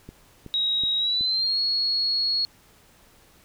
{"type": "click train", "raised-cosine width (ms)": 3, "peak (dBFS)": -26, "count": 4, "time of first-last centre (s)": [0.09, 1.209], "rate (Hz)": 2.68}
{"type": "tone with pitch glide", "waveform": "sine", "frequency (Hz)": [3812, 4329], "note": ["A#7", "C#8"], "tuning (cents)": [38, -42], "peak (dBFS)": -21, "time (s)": [0.54, 2.45], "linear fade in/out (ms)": 0, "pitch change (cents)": 220, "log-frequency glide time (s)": [0.97, 1.59]}
{"effects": ["pink hiss -56 dBFS RMS until 3.44 s"]}